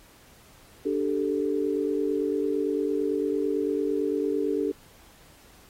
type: chord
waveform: sine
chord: D suspended fourth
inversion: none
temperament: just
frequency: 293.7 / 391.6 / 440.5 Hz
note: D4 / G4 / A4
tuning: 0 / -2 / +2 cents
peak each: -28 dBFS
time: 0.85-4.72 s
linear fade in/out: 10 ms
effects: pink hiss -55 dBFS RMS until 5.69 s + AAC 48 kbps